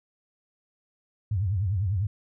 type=tone with vibrato; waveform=sine; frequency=97.2 Hz; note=G2; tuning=14 cents flat; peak=-23 dBFS; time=1.31-2.07 s; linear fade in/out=5 ms; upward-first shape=triangle; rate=10 Hz; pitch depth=250 cents each way; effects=none